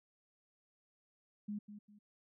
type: tone with echo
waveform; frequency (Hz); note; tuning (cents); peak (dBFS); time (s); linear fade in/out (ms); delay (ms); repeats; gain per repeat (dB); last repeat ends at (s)
sine; 207.7; G#3; 0; -38; 1.48-1.59; 10; 200; 2; -10; 1.99
effects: none